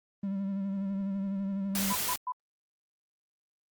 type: tone with vibrato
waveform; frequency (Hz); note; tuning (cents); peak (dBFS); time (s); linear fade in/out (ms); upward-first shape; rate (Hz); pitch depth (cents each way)
triangle; 196; G3; 0; -28; 0.23-1.93; 5; sine; 12; 34
type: noise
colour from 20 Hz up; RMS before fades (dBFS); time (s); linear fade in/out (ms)
white; -32; 1.75-2.16; 2
type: tone bursts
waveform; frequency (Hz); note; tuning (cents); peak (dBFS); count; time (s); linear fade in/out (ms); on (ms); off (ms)
sine; 1000; B5; +21; -30; 3; 1.9-2.322; 5; 54; 130
effects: Opus 32 kbps